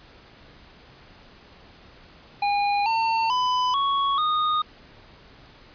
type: tone with pitch steps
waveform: square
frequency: 814 / 903.2 / 1002.2 / 1112 / 1233.8 Hz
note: G#5 / A5 / B5 / C#6 / D#6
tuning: -35 / +45 / +25 / +5 / -15 cents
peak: -21 dBFS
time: 2.42-4.62 s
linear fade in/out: 5 ms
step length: 440 ms
effects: pink hiss -50 dBFS RMS until 5.74 s + resampled to 11025 Hz